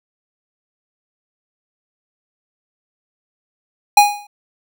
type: tone with exponential decay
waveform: square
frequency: 823 Hz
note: G#5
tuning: 16 cents flat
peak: -3 dBFS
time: 3.97-4.27 s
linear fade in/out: 5 ms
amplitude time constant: 64 ms
effects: none